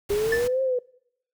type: noise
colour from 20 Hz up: pink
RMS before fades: -35 dBFS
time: 0.09-0.48 s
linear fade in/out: 10 ms
type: linear two-way sweep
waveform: sine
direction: up then down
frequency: 401.2 to 533 to 488.8 Hz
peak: -21 dBFS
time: 0.1-0.79 s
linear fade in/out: 5 ms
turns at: 0.62 s
type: tone with exponential decay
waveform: triangle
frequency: 1760 Hz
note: A6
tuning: in tune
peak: -18 dBFS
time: 0.32-0.53 s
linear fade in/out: 5 ms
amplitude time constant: 44 ms
effects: noise-tail reverb RT60 0.7 s tail -23 dB re dry